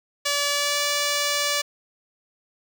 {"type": "tone with pitch glide", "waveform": "5% pulse", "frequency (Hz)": [575, 579.7], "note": ["D5", "D5"], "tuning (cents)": [-37, -23], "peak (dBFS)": -10, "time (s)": [0.25, 1.62], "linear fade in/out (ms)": 10, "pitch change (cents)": 14, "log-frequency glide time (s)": [0.49, 0.81], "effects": []}